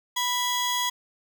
30% pulse tone pair together, 987 / 3320 Hz, B5 / G#7, -1 / -1 cents, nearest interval octave + major sixth, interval 2100 cents, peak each -24 dBFS, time 0.16-0.9 s, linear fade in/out 10 ms, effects none

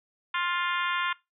harmonic tone, 350.9 Hz, F4, 8 cents sharp, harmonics 3 / 4 / 5 / 6 / 7 / 8 / 9 / 10, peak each -30 / -32 / -34 / -36 / -37 / -38 / -39 / -40 dBFS, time 0.34-1.13 s, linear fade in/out 5 ms, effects noise-tail reverb RT60 0.2 s tail -20 dB re dry

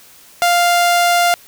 sawtooth tone, 698.5 Hz, F5, in tune, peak -7 dBFS, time 0.42-1.34 s, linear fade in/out 0 ms, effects white hiss -44 dBFS RMS until 1.47 s

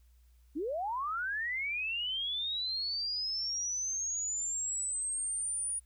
sine linear sweep, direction up, 265.4 to 9650 Hz, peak -32 dBFS, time 0.55-5.8 s, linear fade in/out 20 ms, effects added 60 Hz sine -59 dBFS peak until 5.85 s + white hiss -75 dBFS RMS until 5.85 s

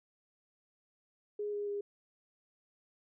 sine tone with pitch steps, 415.3 / 411 / 406.8 Hz, G#4 / G#4 / G#4, 0 / -18 / -36 cents, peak -34 dBFS, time 1.39-1.81 s, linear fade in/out 5 ms, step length 140 ms, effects none

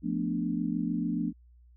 sine chord, B half-diminished seventh, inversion second, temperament equal, 174.61 / 220 / 246.9 / 293.7 Hz, F3 / A3 / B3 / D4, 0 / 0 / 0 / 0 cents, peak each -33 dBFS, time 0.02-1.33 s, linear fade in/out 50 ms, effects added 60 Hz sine -54 dBFS peak until 1.76 s

